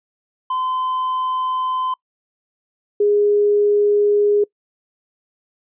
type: tone pair in turn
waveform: triangle / sine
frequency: 1026 / 412.6 Hz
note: C6 / G#4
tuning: -34 / -11 cents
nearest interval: octave + major third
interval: 1577 cents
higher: first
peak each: -17 / -12 dBFS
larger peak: second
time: 0.5-1.94 / 3-4.44 s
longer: neither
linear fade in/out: 5 ms
effects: noise-tail reverb RT60 0.1 s tail -24 dB re dry + resampled to 8000 Hz